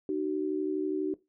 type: tone pair together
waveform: sine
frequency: 305.6 / 377.8 Hz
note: D#4 / F#4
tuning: -31 / +36 cents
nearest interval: major third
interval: 367 cents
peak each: -31 / -30 dBFS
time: 0.09-1.14 s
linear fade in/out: 2 ms
effects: noise-tail reverb RT60 0.2 s tail -18 dB re dry